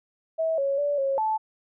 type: tone with pitch steps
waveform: sine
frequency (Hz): 647 / 553 / 578 / 545 / 872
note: E5 / C#5 / D5 / C#5 / A5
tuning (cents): -32 / -4 / -28 / -29 / -16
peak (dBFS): -22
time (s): 0.38-1.38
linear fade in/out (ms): 20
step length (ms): 200
effects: none